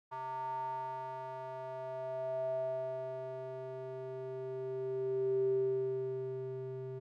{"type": "tone with band-pass filter sweep", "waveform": "square", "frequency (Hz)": 130.4, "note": "C3", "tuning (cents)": -5, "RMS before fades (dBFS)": -38, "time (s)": [0.11, 7], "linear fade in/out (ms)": 20, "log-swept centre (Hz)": [990, 300], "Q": 9.3, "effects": []}